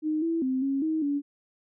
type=tone with pitch steps; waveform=sine; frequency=309 / 330.5 / 260.2 / 273.4 / 316.1 / 285.5 Hz; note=D#4 / E4 / C4 / C#4 / D#4 / D4; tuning=-12 / +5 / -9 / -24 / +27 / -49 cents; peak=-24 dBFS; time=0.02-1.22 s; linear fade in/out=50 ms; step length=200 ms; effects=none